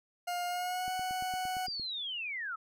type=tone with pitch glide; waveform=40% pulse; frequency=708 to 741.1 Hz; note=F5 to F#5; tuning=+23 to +3 cents; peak=-32 dBFS; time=0.27-1.67 s; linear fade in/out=10 ms; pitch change=+80 cents; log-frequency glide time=0.47-0.9 s
type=click train; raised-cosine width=3 ms; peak=-36 dBFS; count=9; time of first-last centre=0.88-1.797 s; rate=8.72 Hz
type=linear sweep; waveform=sine; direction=down; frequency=4900 to 1257 Hz; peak=-35 dBFS; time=1.66-2.56 s; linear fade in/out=10 ms
effects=none